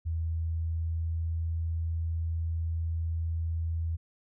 sine tone with pitch glide, 81.7 to 82.22 Hz, E2 to E2, -15 to -4 cents, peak -28 dBFS, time 0.05-3.97 s, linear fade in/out 20 ms, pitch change +11 cents, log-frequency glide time 0.22-1.35 s, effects none

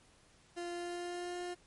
30% pulse tone with pitch glide, 347.6 to 354.7 Hz, F4 to F4, -8 to +27 cents, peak -36 dBFS, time 0.56-1.55 s, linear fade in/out 20 ms, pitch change +35 cents, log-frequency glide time 0.72-1.39 s, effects pink hiss -65 dBFS RMS until 1.66 s + MP3 48 kbps

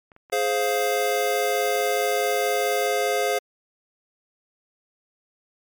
clicks, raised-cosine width 0.5 ms, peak -34 dBFS, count 6, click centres 0.118 / 0.164 / 0.299 / 0.476 / 1.758 / 1.806 s
square chord, F minor, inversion first, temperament just, 419.1 / 523.8 / 698.5 Hz, Ab4 / C5 / F5, +16 / +2 / 0 cents, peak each -26 dBFS, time 0.32-3.39 s, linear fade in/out 10 ms
violet noise, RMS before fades -39 dBFS, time 0.61-2.87 s, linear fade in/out 10 ms
effects MP3 96 kbps

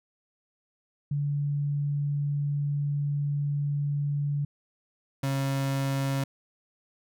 sine / 35% pulse tone pair in turn, 144.1 / 136.58 Hz, D3 / C#3, -33 / -25 cents, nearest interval minor second, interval 92 cents, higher first, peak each -25 / -24 dBFS, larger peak second, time 1.11-4.45 / 5.23-6.24 s, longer first, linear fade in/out 5 ms, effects none

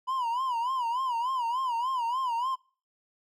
triangle tone with vibrato, 987.8 Hz, B5, in tune, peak -25 dBFS, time 0.07-2.56 s, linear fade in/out 20 ms, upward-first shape sine, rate 3.4 Hz, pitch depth 130 cents each way, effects noise-tail reverb RT60 0.4 s tail -24 dB re dry

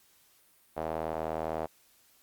sawtooth tone with band-pass filter, 79.8 Hz, D#2, 44 cents sharp, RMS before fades -34 dBFS, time 0.76-1.67 s, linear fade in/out 20 ms, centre 660 Hz, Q 2.5, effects white hiss -64 dBFS RMS until 2.22 s + Opus 48 kbps

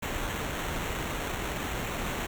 pink noise with sample-and-hold, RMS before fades -33 dBFS, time 0.02-2.27 s, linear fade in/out 10 ms, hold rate 4900 Hz, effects none

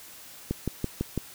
click train, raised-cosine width 3 ms, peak -14 dBFS, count 5, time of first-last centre 0.51-1.177 s, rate 6 Hz, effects white hiss -47 dBFS RMS until 1.34 s

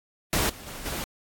pink noise with level steps, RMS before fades -24 / -43 / -39 / -32 dBFS, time 0.33-1.04 s, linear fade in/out 0 ms, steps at 0.49 / 0.66 / 0.85 s, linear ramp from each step 10 ms, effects AAC 64 kbps

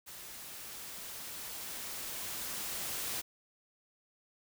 white noise with level ramp, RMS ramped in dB -48 to -37 dBFS, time 0.06-3.22 s, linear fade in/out 20 ms, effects none

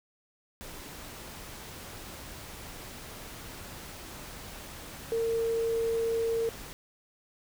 sine tone in noise, 457 Hz, A#4, 34 cents flat, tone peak -26 dBFS, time 5.12-6.49 s, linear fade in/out 0 ms, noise pink, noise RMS -44 dBFS, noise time 0.61-6.73 s, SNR +15 dB, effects none

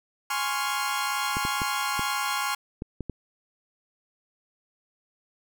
sawtooth chord, Db major seventh, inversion second, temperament equal, 830.6 / 1046.5 / 1108.7 / 1396.9 Hz, Ab5 / C6 / Db6 / F6, 0 / 0 / 0 / 0 cents, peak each -28 dBFS, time 0.3-2.55 s, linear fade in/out 5 ms
clicks, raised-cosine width 3 ms, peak -19 dBFS, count 7, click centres 1.369 / 1.451 / 1.618 / 1.994 / 2.821 / 3.007 / 3.097 s
effects none

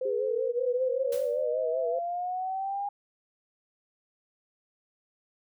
sine tone with vibrato, 501 Hz, B4, 25 cents sharp, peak -28 dBFS, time 0.01-1.99 s, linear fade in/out 5 ms, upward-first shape sine, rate 5.2 Hz, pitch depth 83 cents each way
sine linear sweep, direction up, 400.7 to 814 Hz, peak -29 dBFS, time 0.05-2.89 s, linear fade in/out 5 ms
white noise with exponential decay, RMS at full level -40 dBFS, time 1.12-1.45 s, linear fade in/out 5 ms, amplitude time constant 70 ms
effects none

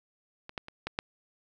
clicks, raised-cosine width 0.3 ms, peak -26 / -18 / -27 / -17 / -13 dBFS, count 5, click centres 0.494 / 0.578 / 0.684 / 0.87 / 0.989 s, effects none

